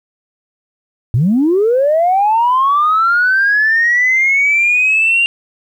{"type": "linear sweep", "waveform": "sine", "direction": "up", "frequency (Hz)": [103.83, 2794], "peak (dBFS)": -8, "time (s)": [1.14, 5.26], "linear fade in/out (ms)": 0, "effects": ["tanh soft clip ceiling -5 dBFS", "8-bit"]}